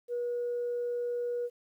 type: tone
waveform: sine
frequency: 482.6 Hz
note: B4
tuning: 40 cents flat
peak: -29 dBFS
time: 0.08-1.5 s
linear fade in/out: 50 ms
effects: tanh soft clip ceiling -26 dBFS + 11-bit